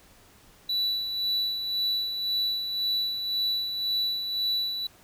triangle tone with tremolo, 3951 Hz, B7, in tune, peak -22 dBFS, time 0.69-4.87 s, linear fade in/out 5 ms, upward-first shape sine, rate 1.9 Hz, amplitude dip 50%, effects pink hiss -56 dBFS RMS until 5.03 s

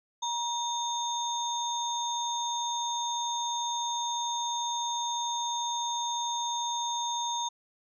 sine tone cluster, 946 / 3631 / 6440 Hz, A#5 / A#7 / G8, +25 / -46 / +46 cents, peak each -31 / -35 / -36 dBFS, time 0.22-7.49 s, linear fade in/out 10 ms, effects none

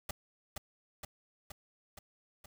pink noise with echo, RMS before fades -37 dBFS, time 0.09-0.11 s, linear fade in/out 5 ms, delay 470 ms, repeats 5, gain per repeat -3 dB, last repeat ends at 2.46 s, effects none

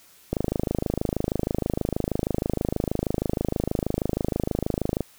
click train, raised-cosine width 2 ms, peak -10 dBFS, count 124, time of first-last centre 0.33-5.007 s, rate 26.3 Hz, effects white hiss -54 dBFS RMS until 5.18 s

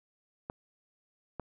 clicks, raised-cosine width 1 ms, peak -23 dBFS, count 2, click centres 0.499 / 1.397 s, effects none

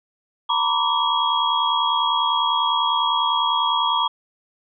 sine tone cluster, 920 / 990 / 1155 / 3301 Hz, A#5 / B5 / D6 / G#7, -23 / +4 / -29 / -11 cents, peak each -23 dBFS, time 0.49-4.08 s, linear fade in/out 10 ms, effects none

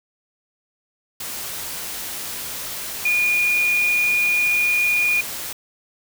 sine tone in noise, 2437 Hz, D#7, 37 cents flat, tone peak -16 dBFS, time 3.05-5.21 s, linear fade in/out 5 ms, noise white, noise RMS -30 dBFS, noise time 1.2-5.53 s, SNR +11 dB, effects none

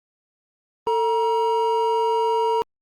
triangle tone pair together, 447.1 / 948.2 Hz, A4 / A#5, +28 / +29 cents, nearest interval octave + minor second, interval 1301 cents, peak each -19 dBFS, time 0.87-2.62 s, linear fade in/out 0 ms, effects Opus 32 kbps

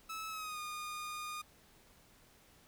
sawtooth tone with pitch glide, 1302 to 1221.8 Hz, E6 to D#6, -22 to -32 cents, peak -37 dBFS, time 0.09-1.42 s, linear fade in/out 10 ms, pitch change -110 cents, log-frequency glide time 0.29-0.6 s, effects pink hiss -64 dBFS RMS until 2.67 s

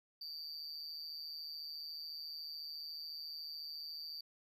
triangle tone with amplitude modulation, 4635 Hz, D8, 24 cents flat, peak -39 dBFS, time 0.21-4.21 s, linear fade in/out 5 ms, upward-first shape sine, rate 154 Hz, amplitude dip 80%, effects none

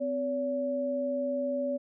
sine tone pair together, 256.7 / 569 Hz, C4 / C#5, -33 / +45 cents, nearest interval octave + major second, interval 1378 cents, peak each -33 / -29 dBFS, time 0-1.78 s, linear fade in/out 20 ms, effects none

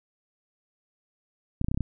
clicks, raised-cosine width 5 ms, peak -15 dBFS, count 7, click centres 1.614 / 1.645 / 1.685 / 1.715 / 1.745 / 1.775 / 1.807 s, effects none

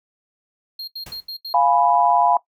triangle tone bursts, 4227 Hz, C8, 17 cents sharp, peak -26 dBFS, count 5, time 0.79-1.532 s, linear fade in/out 5 ms, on 86 ms, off 78 ms
pink noise with exponential decay, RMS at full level -35 dBFS, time 1.06-1.3 s, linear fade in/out 5 ms, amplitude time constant 51 ms
sine chord, F diminished, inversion none, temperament equal, 698.5 / 830.6 / 987.8 Hz, F5 / Ab5 / Cb6, 0 / 0 / 0 cents, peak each -18 dBFS, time 1.54-2.37 s, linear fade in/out 2 ms
effects noise-tail reverb RT60 0.1 s tail -18 dB re dry

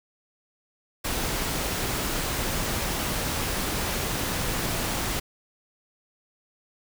pink noise, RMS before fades -28 dBFS, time 1.04-5.2 s, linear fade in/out 10 ms, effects none

